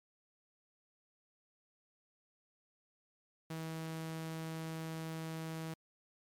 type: tone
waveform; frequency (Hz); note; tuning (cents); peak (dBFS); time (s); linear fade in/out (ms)
sawtooth; 161.2; E3; -38; -36; 3.5-5.74; 5
effects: MP3 96 kbps